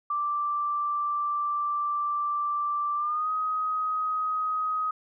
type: tone with pitch glide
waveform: sine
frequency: 1174 to 1258.3 Hz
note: D6 to D#6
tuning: -1 to +19 cents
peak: -25 dBFS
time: 0.1-4.91 s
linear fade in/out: 5 ms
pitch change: +120 cents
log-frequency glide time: 2.96-3.3 s
effects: none